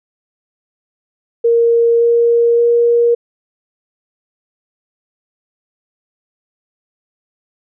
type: tone with pitch steps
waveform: sine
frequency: 466.2 / 469.2 / 472.2 Hz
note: A#4 / A#4 / A#4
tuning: 0 / +11 / +22 cents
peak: -8 dBFS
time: 1.44-3.15 s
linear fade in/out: 10 ms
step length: 570 ms
effects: none